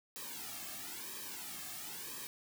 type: noise with flanger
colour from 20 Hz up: white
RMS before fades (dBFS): -45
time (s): 0.16-2.27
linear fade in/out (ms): 0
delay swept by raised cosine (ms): 1.4 to 2.09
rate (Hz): 1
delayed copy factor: -0.95
effects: none